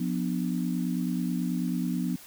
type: chord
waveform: sine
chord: B diminished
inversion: second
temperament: just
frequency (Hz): 177.8 / 246.9 / 296.3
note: F3 / B3 / D4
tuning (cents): +31 / 0 / +15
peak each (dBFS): -29 / -30 / -34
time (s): 0-2.16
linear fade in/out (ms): 5
effects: white hiss -49 dBFS RMS until 2.26 s